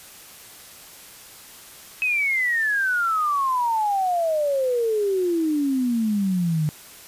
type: exponential sweep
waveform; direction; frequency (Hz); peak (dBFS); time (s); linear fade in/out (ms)
sine; down; 2574 to 148.9; -19; 2.02-6.69; 0
effects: white hiss -44 dBFS RMS until 7.07 s + resampled to 32000 Hz